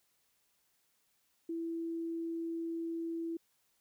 sine tone, 331.7 Hz, E4, 11 cents sharp, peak -35 dBFS, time 1.49-3.37 s, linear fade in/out 5 ms, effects white hiss -75 dBFS RMS until 3.8 s

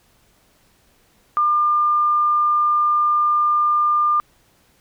sine tone, 1200 Hz, D6, 37 cents sharp, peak -14 dBFS, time 1.37-4.2 s, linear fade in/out 0 ms, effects pink hiss -58 dBFS RMS until 4.8 s

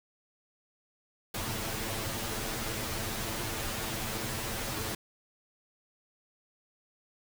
pink noise with comb filter, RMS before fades -35 dBFS, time 1.34-4.95 s, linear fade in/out 5 ms, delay 9 ms, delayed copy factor +0.75, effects none

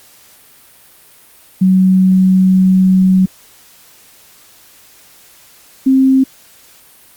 sine tone pair in turn, 187.3 / 264.9 Hz, F#3 / C4, +21 / +22 cents, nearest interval tritone, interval 601 cents, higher second, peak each -6 dBFS, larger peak neither, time 1.61-3.26 / 5.86-6.24 s, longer first, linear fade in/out 10 ms, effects white hiss -44 dBFS RMS until 7.16 s + Opus 48 kbps

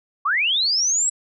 sine linear sweep, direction up, 1046.5 to 7902 Hz, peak -17 dBFS, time 0.25-1.1 s, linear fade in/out 10 ms, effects none

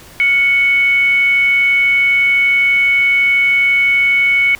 sine tone with frequency modulation, 2217 Hz, C#7, in tune, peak -9 dBFS, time 0.2-4.55 s, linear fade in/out 0 ms, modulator 793 Hz, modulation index 0.22, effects pink hiss -39 dBFS RMS until 4.59 s

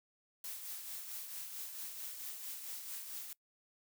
blue noise with tremolo, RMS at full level -43 dBFS, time 0.44-3.33 s, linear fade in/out 2 ms, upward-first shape triangle, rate 4.5 Hz, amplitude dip 50%, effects noise-tail reverb RT60 0.1 s tail -23 dB re dry

